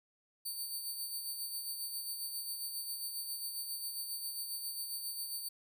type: tone with tremolo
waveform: 10% pulse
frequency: 4569 Hz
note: D8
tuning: 48 cents flat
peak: -30 dBFS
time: 0.45-5.49 s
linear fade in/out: 10 ms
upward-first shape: sine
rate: 7.4 Hz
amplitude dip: 45%
effects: 12-bit